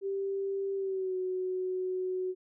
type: tone with pitch glide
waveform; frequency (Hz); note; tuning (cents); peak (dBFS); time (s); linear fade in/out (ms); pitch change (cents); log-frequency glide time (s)
sine; 392 to 370; G4 to F#4; 0 to 0; -30; 0.01-2.35; 50; -100; 0.75-1.16
effects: none